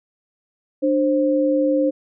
sine tone pair together, 296.9 / 528 Hz, D4 / C5, +19 / +16 cents, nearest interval minor seventh, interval 997 cents, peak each -18 dBFS, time 0.82-1.91 s, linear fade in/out 20 ms, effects none

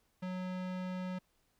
square tone with low-pass filter, 183.8 Hz, F#3, 11 cents flat, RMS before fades -39 dBFS, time 0.22-1.19 s, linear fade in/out 10 ms, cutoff 3400 Hz, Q 0.65, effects pink hiss -75 dBFS RMS until 1.59 s

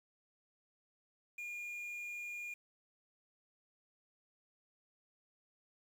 triangle tone with quantisation, 2424 Hz, D#7, 46 cents flat, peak -40 dBFS, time 1.38-2.54 s, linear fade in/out 5 ms, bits 10, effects none

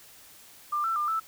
sine tone with pitch steps, 1193 / 1336 / 1199 / 1318 Hz, D6 / E6 / D6 / E6, +27 / +23 / +36 / -1 cents, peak -25 dBFS, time 0.72-1.2 s, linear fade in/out 10 ms, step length 120 ms, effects white hiss -52 dBFS RMS until 1.27 s

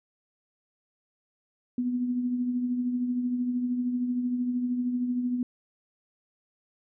sine tone with tremolo, 246.9 Hz, B3, in tune, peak -23 dBFS, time 1.78-5.43 s, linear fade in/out 2 ms, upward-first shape triangle, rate 13 Hz, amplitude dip 50%, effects none

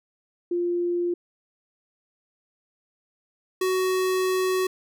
sine / square tone pair in turn, 349.2 / 372.8 Hz, F4 / F#4, 0 / +13 cents, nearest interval minor second, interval 113 cents, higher second, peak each -22 dBFS, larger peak neither, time 0.51-1.14 / 3.61-4.67 s, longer second, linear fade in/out 5 ms, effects none

